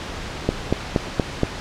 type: click train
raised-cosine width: 2 ms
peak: -3 dBFS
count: 5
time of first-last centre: 0.49-1.433 s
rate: 4.24 Hz
effects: pink hiss -31 dBFS RMS until 1.6 s + low-pass 5000 Hz 12 dB/octave